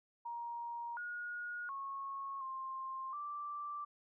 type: tone with pitch steps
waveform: sine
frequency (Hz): 942 / 1442 / 1096 / 1057 / 1172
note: A#5 / F#6 / C#6 / C6 / D6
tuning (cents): +18 / -45 / -20 / +17 / -4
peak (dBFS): -40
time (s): 0.25-3.85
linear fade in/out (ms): 10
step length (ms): 720
effects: none